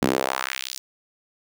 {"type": "tone with high-pass filter sweep", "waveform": "sawtooth", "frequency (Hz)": 65.41, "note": "C2", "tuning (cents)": 0, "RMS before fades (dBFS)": -26, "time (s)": [0.02, 0.78], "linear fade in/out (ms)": 0, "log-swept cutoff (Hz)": [220, 5700], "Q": 1.6, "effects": []}